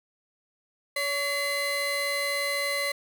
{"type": "tone pair together", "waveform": "30% pulse", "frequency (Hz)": [565.6, 2039], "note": ["C#5", "C7"], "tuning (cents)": [35, -45], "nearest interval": "octave + minor seventh", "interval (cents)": 2220, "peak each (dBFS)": [-28, -25], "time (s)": [0.96, 2.92], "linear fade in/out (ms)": 5, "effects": []}